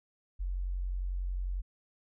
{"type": "tone", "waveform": "sine", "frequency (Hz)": 45.53, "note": "F#1", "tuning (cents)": -27, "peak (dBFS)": -31, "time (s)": [0.39, 1.62], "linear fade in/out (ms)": 20, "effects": []}